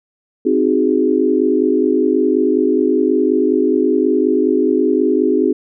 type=chord; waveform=sine; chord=Ab dominant seventh; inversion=first; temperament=equal; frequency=261.6 / 311.1 / 370 / 415.3 Hz; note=C4 / Eb4 / Gb4 / Ab4; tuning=0 / 0 / 0 / 0 cents; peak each=-17 dBFS; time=0.45-5.53 s; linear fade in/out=10 ms; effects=none